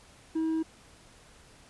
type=tone with hard clipping; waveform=sine; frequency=320.9 Hz; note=E4; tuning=46 cents flat; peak=-27 dBFS; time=0.35-0.63 s; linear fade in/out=10 ms; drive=2 dB; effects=pink hiss -56 dBFS RMS until 1.69 s + resampled to 24000 Hz